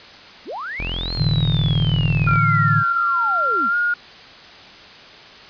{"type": "linear two-way sweep", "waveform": "sine", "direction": "up then down", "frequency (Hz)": [166.8, 4277, 166.8], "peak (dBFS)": -26, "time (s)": [0.45, 3.7], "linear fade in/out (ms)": 50, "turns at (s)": 1.13}
{"type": "tone", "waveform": "sawtooth", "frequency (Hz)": 43.05, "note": "F1", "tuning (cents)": -24, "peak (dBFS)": -21, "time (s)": [0.79, 2.37], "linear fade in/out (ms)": 10}
{"type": "chord", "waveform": "sine", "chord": "A suspended fourth", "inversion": "none", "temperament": "equal", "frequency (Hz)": [110, 146.83, 164.81], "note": ["A2", "D3", "E3"], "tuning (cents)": [0, 0, 0], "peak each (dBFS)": [-20, -19, -23], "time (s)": [1.16, 2.84], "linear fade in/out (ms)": 50}
{"type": "tone with pitch glide", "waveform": "sine", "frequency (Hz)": [1379, 1428.5], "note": ["F6", "F6"], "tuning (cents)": [-22, 39], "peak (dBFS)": -16, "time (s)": [2.27, 3.94], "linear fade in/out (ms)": 5, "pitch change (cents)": 61, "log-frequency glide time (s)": [3.69, 3.76]}
{"effects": ["white hiss -41 dBFS RMS until 5.49 s", "resampled to 11025 Hz"]}